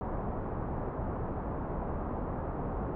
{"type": "low-pass noise", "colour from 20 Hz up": "pink", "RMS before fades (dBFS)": -35, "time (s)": [0.01, 2.95], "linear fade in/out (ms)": 0, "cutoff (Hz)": 1100, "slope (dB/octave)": 24, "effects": []}